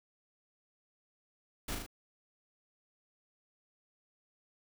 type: noise with echo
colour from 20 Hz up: pink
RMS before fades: -38 dBFS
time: 1.68-1.75 s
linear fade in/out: 5 ms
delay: 38 ms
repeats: 3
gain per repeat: -3 dB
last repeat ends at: 1.864 s
effects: none